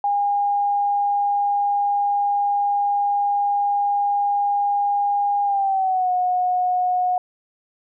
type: tone with pitch glide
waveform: sine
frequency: 812 to 727.6 Hz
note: G#5 to F#5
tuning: -39 to -29 cents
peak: -17 dBFS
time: 0.04-7.18 s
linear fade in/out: 2 ms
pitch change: -190 cents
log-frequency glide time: 5.44-6.11 s
effects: none